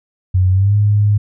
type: tone with pitch glide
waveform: sine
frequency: 92.4 to 103.72 Hz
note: F#2 to G#2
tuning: -2 to -2 cents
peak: -9 dBFS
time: 0.34-1.18 s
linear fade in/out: 10 ms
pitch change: +200 cents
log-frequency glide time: 0.5-0.75 s
effects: none